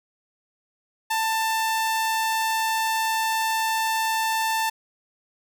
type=tone; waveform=sawtooth; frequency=889 Hz; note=A5; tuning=18 cents sharp; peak=-18 dBFS; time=1.1-4.7 s; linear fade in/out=10 ms; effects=none